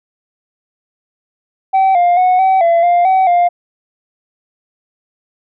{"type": "tone with pitch steps", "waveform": "sine", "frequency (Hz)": [768, 703, 734, 762, 677, 700, 758, 702], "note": ["G5", "F5", "F#5", "G5", "E5", "F5", "F#5", "F5"], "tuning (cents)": [-36, 11, -14, -49, 46, 4, 42, 9], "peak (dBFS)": -5, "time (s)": [1.73, 3.49], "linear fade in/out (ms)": 20, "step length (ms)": 220, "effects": ["tanh soft clip ceiling -7 dBFS"]}